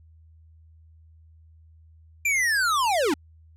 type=linear sweep; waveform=square; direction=down; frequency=2400 to 257.4 Hz; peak=-21 dBFS; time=2.25-3.14 s; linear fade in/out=5 ms; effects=added 80 Hz sine -50 dBFS peak until 3.56 s + low-pass 12000 Hz 12 dB/octave